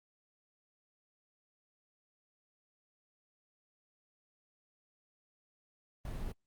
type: noise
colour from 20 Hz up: brown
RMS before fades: -39 dBFS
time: 6.05-6.32 s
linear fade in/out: 2 ms
effects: Opus 24 kbps